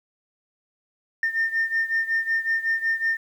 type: beating tone pair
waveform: sine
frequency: 1810 / 1815.4 Hz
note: A6 / A#6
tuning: +48 / -46 cents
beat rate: 5.4 Hz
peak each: -22 / -25 dBFS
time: 1.23-3.17 s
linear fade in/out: 2 ms
effects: tanh soft clip ceiling -16 dBFS + 9-bit